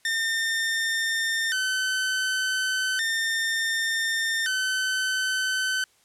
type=tone with vibrato; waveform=sawtooth; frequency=1661.2 Hz; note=G#6; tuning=in tune; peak=-20 dBFS; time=0.05-5.84 s; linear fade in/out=2 ms; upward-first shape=square; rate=0.34 Hz; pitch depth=150 cents each way; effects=white hiss -62 dBFS RMS until 6.04 s + low-pass 10000 Hz 12 dB/octave